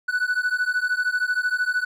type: beating tone pair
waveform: triangle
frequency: 1479 / 1492 Hz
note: F#6 / F#6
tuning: -1 / +14 cents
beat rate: 13 Hz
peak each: -22 dBFS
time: 0.08-1.85 s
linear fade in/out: 10 ms
effects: none